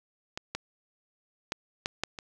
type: clicks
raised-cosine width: 0.2 ms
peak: -17 / -15 / -13 / -12 / -11 / -22 dBFS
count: 6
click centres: 0.375 / 0.55 / 1.521 / 1.859 / 2.036 / 2.188 s
effects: none